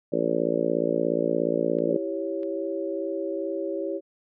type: harmonic tone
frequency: 57 Hz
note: A#1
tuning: 38 cents flat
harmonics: 3 / 4 / 5 / 6 / 7 / 8 / 9 / 10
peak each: -34 / -33 / -30 / -29 / -31 / -29 / -29 / -29 dBFS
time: 0.12-1.97 s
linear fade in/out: 10 ms
type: clicks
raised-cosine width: 0.3 ms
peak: -35 dBFS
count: 2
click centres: 1.787 / 2.432 s
type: chord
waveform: sine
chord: C# diminished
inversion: first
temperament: equal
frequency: 329.6 / 392 / 554.4 Hz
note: E4 / G4 / C#5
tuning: 0 / 0 / 0 cents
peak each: -31 dBFS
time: 1.85-4.01 s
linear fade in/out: 50 ms
effects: none